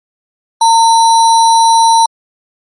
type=tone with sample-and-hold; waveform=sine; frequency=911 Hz; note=A#5; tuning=40 cents flat; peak=-4 dBFS; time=0.61-2.06 s; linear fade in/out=5 ms; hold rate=4900 Hz; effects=MP3 48 kbps